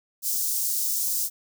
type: high-pass noise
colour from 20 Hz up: white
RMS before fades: -26 dBFS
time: 0.22-1.3 s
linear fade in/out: 50 ms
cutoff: 5400 Hz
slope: 24 dB/octave
effects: none